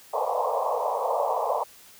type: band-pass noise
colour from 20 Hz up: pink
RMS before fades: -26 dBFS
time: 0.13-1.64 s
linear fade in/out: 10 ms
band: 470 to 1100 Hz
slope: 96 dB/octave
effects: white hiss -51 dBFS RMS until 1.99 s